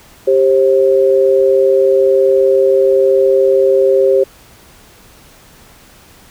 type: tone pair together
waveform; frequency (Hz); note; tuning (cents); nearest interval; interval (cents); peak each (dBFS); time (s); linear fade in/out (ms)
sine; 392.9 / 534; G4 / C5; +4 / +35; perfect fourth; 531; -10; 0.27-4.24; 10
effects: pink hiss -43 dBFS RMS until 6.3 s